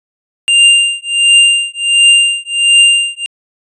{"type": "tone with tremolo", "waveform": "square", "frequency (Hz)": 2794, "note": "F7", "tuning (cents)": 0, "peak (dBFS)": -3, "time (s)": [0.48, 3.26], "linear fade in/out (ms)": 0, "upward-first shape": "triangle", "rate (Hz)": 1.4, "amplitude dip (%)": 100, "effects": ["resampled to 24000 Hz"]}